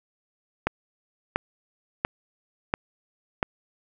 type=click train; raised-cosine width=0.5 ms; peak=-7 dBFS; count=5; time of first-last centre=0.67-3.429 s; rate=1.45 Hz; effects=none